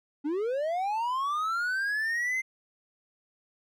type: linear sweep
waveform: triangle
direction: up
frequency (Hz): 276.1 to 2092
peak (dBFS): -25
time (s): 0.24-2.42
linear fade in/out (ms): 20
effects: none